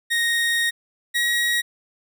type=tone pair in turn; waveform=30% pulse; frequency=1864.7 / 1900.6 Hz; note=A#6 / A#6; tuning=0 / +33 cents; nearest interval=unison; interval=33 cents; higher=second; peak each=-16 dBFS; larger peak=neither; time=0.1-0.71 / 1.14-1.62 s; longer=first; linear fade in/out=20 ms; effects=none